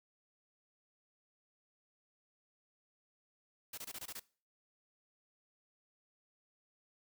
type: noise bursts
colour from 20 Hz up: white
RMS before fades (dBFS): -45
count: 7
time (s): 3.73-4.197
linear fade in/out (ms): 5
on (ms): 47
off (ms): 23
effects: noise-tail reverb RT60 0.4 s tail -21 dB re dry